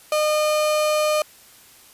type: tone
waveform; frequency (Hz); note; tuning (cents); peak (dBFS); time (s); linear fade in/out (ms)
35% pulse; 609; D#5; -37; -16; 0.12-1.22; 2
effects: white hiss -49 dBFS RMS until 1.93 s + resampled to 32000 Hz